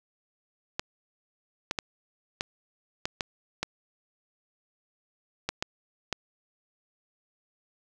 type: clicks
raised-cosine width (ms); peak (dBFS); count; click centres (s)
0.2; -11; 10; 0.795 / 1.711 / 1.788 / 2.409 / 3.055 / 3.208 / 3.63 / 5.49 / 5.625 / 6.127
effects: none